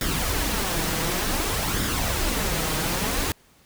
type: noise with flanger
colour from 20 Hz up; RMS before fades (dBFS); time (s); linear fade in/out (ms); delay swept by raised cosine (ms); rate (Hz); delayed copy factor
pink; -25; 0.01-3.32; 2; 0.57 to 6.37; 0.55; +0.5
effects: pink hiss -57 dBFS RMS until 3.65 s